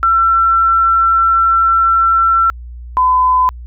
sine tone pair in turn, 1347 / 1011.9 Hz, E6 / B5, +37 / +42 cents, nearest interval perfect fourth, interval 495 cents, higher first, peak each -8 dBFS, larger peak neither, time 0.03-2.5 / 2.97-3.49 s, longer first, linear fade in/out 0 ms, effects added 60 Hz sine -27 dBFS peak until 3.66 s

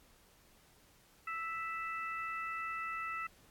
harmonic tone, 659.3 Hz, E5, in tune, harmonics 2 / 3 / 4, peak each -39 / -43 / -45 dBFS, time 1.27-3.27 s, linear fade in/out 5 ms, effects pink hiss -65 dBFS RMS until 3.5 s + AAC 64 kbps

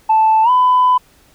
sine tone with pitch glide, 878 to 1002.7 Hz, A5 to B5, -4 to +26 cents, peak -7 dBFS, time 0.09-0.98 s, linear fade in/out 10 ms, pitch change +230 cents, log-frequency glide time 0.43-0.5 s, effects tanh soft clip ceiling -5 dBFS + pink hiss -51 dBFS RMS until 1.34 s

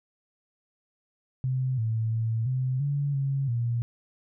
sine tone with pitch steps, 129.5 / 111.9 / 112.9 / 129 / 142.5 / 137.2 / 118.3 Hz, C3 / A2 / A2 / C3 / C#3 / C#3 / A#2, -17 / +30 / +45 / -24 / +48 / -17 / +26 cents, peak -24 dBFS, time 1.44-3.82 s, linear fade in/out 0 ms, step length 340 ms, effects none

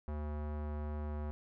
square tone with low-pass filter, 74.8 Hz, D2, 32 cents sharp, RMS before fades -39 dBFS, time 0.08-1.31 s, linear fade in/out 0 ms, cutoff 1100 Hz, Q 1.1, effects none

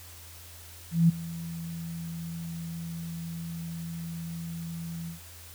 sine tone with ADSR envelope, 167 Hz, E3, 23 cents sharp, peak -15 dBFS, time 0.91-5.2 s, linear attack 180 ms, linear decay 13 ms, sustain -19 dB, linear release 120 ms, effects added 85 Hz sine -49 dBFS peak until 5.54 s + white hiss -49 dBFS RMS until 5.54 s

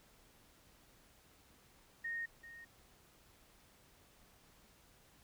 sine tone with echo, 1853 Hz, A#6, 11 cents flat, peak -38 dBFS, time 2.04-2.26 s, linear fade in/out 10 ms, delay 390 ms, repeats 1, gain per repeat -13 dB, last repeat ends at 2.65 s, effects pink hiss -66 dBFS RMS until 5.23 s

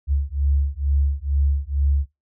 sine beating tone pair, 69.3 / 71.5 Hz, C#2 / D2, 0 / -46 cents, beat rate 2.2 Hz, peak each -21 dBFS, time 0.07-2.06 s, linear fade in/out 50 ms, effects noise-tail reverb RT60 0.2 s tail -21 dB re dry

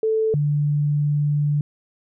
sine tone pair in turn, 440 / 146.83 Hz, A4 / D3, 0 / 0 cents, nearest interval octave + perfect fifth, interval 1900 cents, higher first, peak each -17 dBFS, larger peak neither, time 0.03-0.34 / 0.34-1.61 s, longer second, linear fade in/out 2 ms, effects none

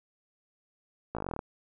slowing click train, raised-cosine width 1 ms, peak -20 dBFS, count 12, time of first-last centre 1.15-1.392 s, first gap 17 ms, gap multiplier 1.05, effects none

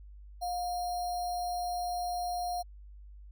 sine tone with sample-and-hold, 712 Hz, F5, 33 cents sharp, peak -31 dBFS, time 0.41-2.63 s, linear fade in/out 20 ms, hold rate 4900 Hz, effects added 50 Hz sine -47 dBFS peak until 3.31 s

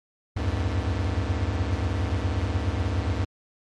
square tone cluster, 69.5 / 85.4 / 92.7 / 102.2 Hz, C#2 / F2 / F#2 / G#2, +5 / -38 / +4 / -27 cents, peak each -30 dBFS, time 0.36-3.25 s, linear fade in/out 10 ms, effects low-pass 5000 Hz 12 dB/octave + MP3 64 kbps

